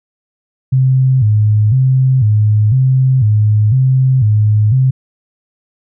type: tone with vibrato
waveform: sine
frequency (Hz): 117.9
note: A#2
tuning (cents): +20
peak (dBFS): -7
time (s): 0.72-4.91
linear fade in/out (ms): 10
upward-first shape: square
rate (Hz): 1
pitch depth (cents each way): 180
effects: none